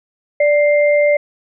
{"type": "tone pair together", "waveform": "sine", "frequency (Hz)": [587.3, 2098], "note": ["D5", "C7"], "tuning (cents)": [0, 4], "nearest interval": "octave + minor seventh", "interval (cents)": 2204, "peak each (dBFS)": [-10, -19], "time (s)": [0.4, 1.17], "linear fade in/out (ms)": 5, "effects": []}